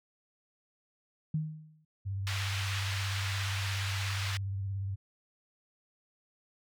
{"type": "tone with exponential decay", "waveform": "sine", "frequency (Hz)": 155.56, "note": "D#3", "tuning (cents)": 0, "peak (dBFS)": -26, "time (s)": [1.34, 1.85], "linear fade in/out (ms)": 5, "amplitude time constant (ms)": 110}
{"type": "tone with vibrato", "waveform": "sine", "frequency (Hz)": 97.8, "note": "G2", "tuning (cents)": -4, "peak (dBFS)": -32, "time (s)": [2.05, 4.96], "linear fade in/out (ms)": 20, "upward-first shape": "sine", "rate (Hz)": 17, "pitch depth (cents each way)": 47}
{"type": "band-pass noise", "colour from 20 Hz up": "white", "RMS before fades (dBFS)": -38, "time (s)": [2.27, 4.37], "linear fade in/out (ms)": 0, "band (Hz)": [1200, 3400], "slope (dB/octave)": 12}
{"effects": []}